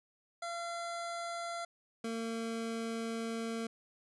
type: tone pair in turn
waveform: 25% pulse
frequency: 684 / 227.6 Hz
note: F5 / A#3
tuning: -36 / -41 cents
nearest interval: octave + perfect fifth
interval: 1905 cents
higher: first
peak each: -34 / -32 dBFS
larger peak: second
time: 0.42-1.65 / 2.04-3.67 s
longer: second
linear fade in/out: 5 ms
effects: resampled to 24000 Hz